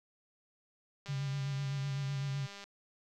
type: click train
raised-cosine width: 0.2 ms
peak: -31 dBFS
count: 317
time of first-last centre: 1.06-2.64 s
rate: 200 Hz
type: tone with vibrato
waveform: sine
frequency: 138.59 Hz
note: C#3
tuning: in tune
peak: -33 dBFS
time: 1.08-2.47 s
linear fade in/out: 20 ms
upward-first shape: sine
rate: 7.9 Hz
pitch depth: 55 cents each way
effects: none